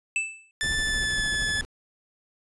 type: tone with exponential decay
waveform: square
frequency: 2637 Hz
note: E7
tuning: in tune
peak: -21 dBFS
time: 0.16-0.51 s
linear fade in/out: 1 ms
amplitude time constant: 74 ms
type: tone with pitch glide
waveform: sawtooth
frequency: 1760 to 1724.8 Hz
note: A6 to A6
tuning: 0 to -35 cents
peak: -21 dBFS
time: 0.61-1.61 s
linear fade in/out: 0 ms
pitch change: -35 cents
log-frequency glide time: 0.73-1.27 s
type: noise with tremolo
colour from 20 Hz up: brown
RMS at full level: -32 dBFS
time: 0.63-1.65 s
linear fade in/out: 0 ms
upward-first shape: triangle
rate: 13 Hz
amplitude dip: 50%
effects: resampled to 24000 Hz